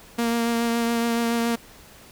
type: tone with vibrato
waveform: sawtooth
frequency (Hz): 233.1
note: A#3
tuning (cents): 0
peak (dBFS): -17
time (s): 0.18-1.56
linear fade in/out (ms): 10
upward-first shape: triangle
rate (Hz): 7.1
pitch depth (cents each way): 19
effects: pink hiss -48 dBFS RMS until 2.11 s